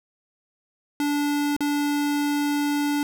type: tone with dropouts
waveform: square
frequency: 290.5 Hz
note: D4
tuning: 19 cents flat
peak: -22 dBFS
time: 1-3.03 s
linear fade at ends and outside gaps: 1 ms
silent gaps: 1.565-1.606 s
effects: none